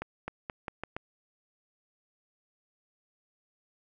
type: accelerating click train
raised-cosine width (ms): 0.5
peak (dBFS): -20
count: 6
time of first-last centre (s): 0.02-0.965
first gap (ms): 260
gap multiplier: 0.84
effects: none